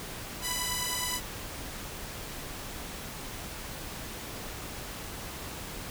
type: beating tone pair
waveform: 5% pulse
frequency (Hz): 989 / 998.6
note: B5 / B5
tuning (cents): +2 / +19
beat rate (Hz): 9.6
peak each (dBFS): -21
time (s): 0.41-1.21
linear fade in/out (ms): 50
effects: pink hiss -40 dBFS RMS until 5.9 s